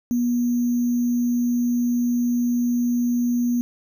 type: tone with sample-and-hold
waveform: sine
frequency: 241.7 Hz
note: B3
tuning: 37 cents flat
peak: -18 dBFS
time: 0.11-3.61 s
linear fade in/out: 0 ms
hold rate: 6300 Hz
effects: none